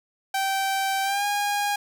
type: tone with pitch glide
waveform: sawtooth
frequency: 777 to 817.5 Hz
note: G5 to G#5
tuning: -16 to -28 cents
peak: -19 dBFS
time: 0.34-1.76 s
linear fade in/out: 5 ms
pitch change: +88 cents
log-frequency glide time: 1.03-1.25 s
effects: none